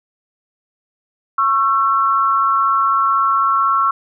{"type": "tone pair together", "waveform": "sine", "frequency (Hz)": [1100, 1342], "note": ["C#6", "E6"], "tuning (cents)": [-14, 31], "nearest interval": "minor third", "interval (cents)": 345, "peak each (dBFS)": -15, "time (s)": [1.38, 3.91], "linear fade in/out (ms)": 5, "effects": []}